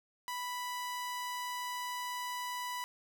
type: tone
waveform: sawtooth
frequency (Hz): 987.8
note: B5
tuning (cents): 0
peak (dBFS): -33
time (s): 0.28-2.84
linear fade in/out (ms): 0
effects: 11-bit